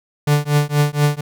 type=tone with tremolo; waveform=45% pulse; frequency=146.83 Hz; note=D3; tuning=in tune; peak=-10 dBFS; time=0.27-1.21 s; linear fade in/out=5 ms; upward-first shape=triangle; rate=4.2 Hz; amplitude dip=100%; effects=none